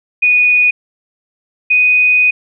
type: tone pair in turn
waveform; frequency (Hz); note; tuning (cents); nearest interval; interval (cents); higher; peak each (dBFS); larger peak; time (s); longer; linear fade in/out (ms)
sine; 2471 / 2490; D#7 / D#7; -13 / +1; unison; 14; second; -7; neither; 0.22-0.71 / 1.7-2.31; second; 10
effects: none